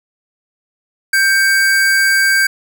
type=tone pair together; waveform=square; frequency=1573 / 2236 Hz; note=G6 / C#7; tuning=+6 / +14 cents; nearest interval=tritone; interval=608 cents; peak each=-11 / -21 dBFS; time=1.13-2.47 s; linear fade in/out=5 ms; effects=none